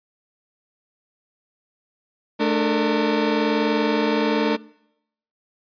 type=tone cluster; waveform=30% pulse; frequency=217.8 / 297 / 456.7 Hz; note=A3 / D4 / A#4; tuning=-17 / +20 / -36 cents; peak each=-20 dBFS; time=2.39-4.57 s; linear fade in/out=20 ms; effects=noise-tail reverb RT60 0.8 s tail -23 dB re dry + resampled to 11025 Hz